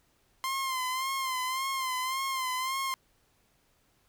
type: tone with vibrato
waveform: sawtooth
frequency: 1046.5 Hz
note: C6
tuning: in tune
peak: -26 dBFS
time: 0.44-2.94 s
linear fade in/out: 0 ms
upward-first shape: sine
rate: 1.8 Hz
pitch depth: 55 cents each way
effects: pink hiss -69 dBFS RMS until 4.08 s

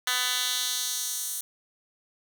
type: tone with high-pass filter sweep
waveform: 10% pulse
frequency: 250 Hz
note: B3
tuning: 21 cents sharp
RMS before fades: -29 dBFS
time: 0.07-1.41 s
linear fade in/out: 2 ms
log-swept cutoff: 2100 to 8600 Hz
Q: 1.2
effects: none

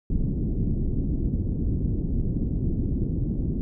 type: low-pass noise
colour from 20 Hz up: pink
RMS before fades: -25 dBFS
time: 0.1-3.61 s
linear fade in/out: 0 ms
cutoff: 300 Hz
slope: 24 dB/octave
effects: none

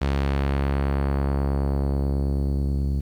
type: tone with low-pass filter sweep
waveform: sawtooth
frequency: 69.3 Hz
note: C#2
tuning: in tune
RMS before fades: -23 dBFS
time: 0.01-3.01 s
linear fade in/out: 10 ms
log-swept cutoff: 4500 to 220 Hz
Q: 0.76
effects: 9-bit

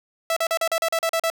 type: tone bursts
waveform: sawtooth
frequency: 659 Hz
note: E5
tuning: 1 cent flat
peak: -16 dBFS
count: 10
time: 0.3-1.301 s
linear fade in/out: 2 ms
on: 65 ms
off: 39 ms
effects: none

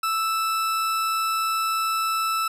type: tone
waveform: 40% pulse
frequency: 1318.5 Hz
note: E6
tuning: in tune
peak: -21 dBFS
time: 0.03-2.48 s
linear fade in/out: 5 ms
effects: resampled to 32000 Hz

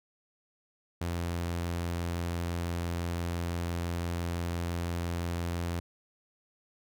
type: tone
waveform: sawtooth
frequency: 85.9 Hz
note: F2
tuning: 28 cents flat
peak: -27 dBFS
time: 1.01-5.8 s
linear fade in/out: 5 ms
effects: none

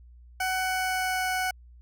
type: tone with pitch glide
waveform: 20% pulse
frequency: 748 to 742.8 Hz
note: F#5 to F#5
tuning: +19 to +7 cents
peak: -21 dBFS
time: 0.4-1.51 s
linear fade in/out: 5 ms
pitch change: -12 cents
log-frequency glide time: 0.56-1.27 s
effects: added 60 Hz sine -48 dBFS peak until 1.81 s

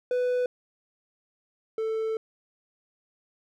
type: tone pair in turn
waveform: triangle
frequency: 496.8 / 442.6 Hz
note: B4 / A4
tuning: +10 / +10 cents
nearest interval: major second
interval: 200 cents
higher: first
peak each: -21 / -24 dBFS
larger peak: first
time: 0.11-0.46 / 1.78-2.17 s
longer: second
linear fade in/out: 2 ms
effects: none

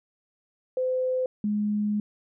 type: tone pair in turn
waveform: sine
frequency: 512 / 208.9 Hz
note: C5 / G#3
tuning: -38 / +10 cents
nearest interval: octave + major third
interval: 1552 cents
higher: first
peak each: -23 / -23 dBFS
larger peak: neither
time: 0.77-1.26 / 1.44-2 s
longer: second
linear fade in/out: 2 ms
effects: none

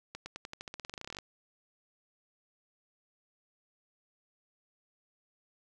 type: accelerating click train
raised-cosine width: 0.2 ms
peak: -24 dBFS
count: 21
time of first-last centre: 0.15-1.187 s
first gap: 110 ms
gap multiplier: 0.91
effects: none

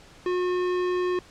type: tone with tanh clipping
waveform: sine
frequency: 361.1 Hz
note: F#4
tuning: 42 cents flat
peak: -25 dBFS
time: 0.26-1.19 s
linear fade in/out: 2 ms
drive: 17 dB
effects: pink hiss -51 dBFS RMS until 1.3 s + low-pass 7000 Hz 12 dB/octave

